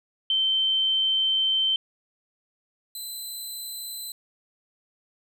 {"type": "tone pair in turn", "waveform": ["sine", "15% pulse"], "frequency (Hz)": [3103, 4034], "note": ["G7", "B7"], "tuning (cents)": [-18, 36], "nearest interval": "perfect fourth", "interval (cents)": 454, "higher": "second", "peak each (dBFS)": [-20, -27], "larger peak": "first", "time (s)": [[0.3, 1.76], [2.95, 4.12]], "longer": "first", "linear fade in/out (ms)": 2, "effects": []}